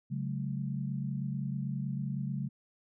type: chord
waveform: sine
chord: F# minor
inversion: second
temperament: equal with one note detuned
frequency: 138.59 / 185 / 214.4 Hz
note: C#3 / F#3 / A3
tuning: 0 / 0 / -45 cents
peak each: -34 / -38 / -39 dBFS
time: 0.1-2.49 s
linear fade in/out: 20 ms
effects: none